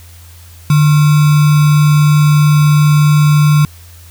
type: tone with sample-and-hold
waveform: sine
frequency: 149.5 Hz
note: D3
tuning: 31 cents sharp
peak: -5 dBFS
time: 0.7-3.65 s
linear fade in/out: 2 ms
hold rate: 1225 Hz
effects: added 85 Hz sine -35 dBFS peak until 4.1 s + white hiss -42 dBFS RMS until 4.1 s